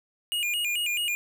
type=tone with vibrato; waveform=square; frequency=2637 Hz; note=E7; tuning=in tune; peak=-26 dBFS; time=0.32-1.15 s; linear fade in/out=0 ms; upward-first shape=square; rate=4.6 Hz; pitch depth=150 cents each way; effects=none